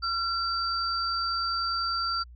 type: tone pair together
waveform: sine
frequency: 1365 / 4657 Hz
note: F6 / D8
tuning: -40 / -15 cents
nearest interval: octave + major sixth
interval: 2125 cents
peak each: -28 / -30 dBFS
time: 0.02-2.24 s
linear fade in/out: 20 ms
effects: added 60 Hz sine -45 dBFS peak until 2.35 s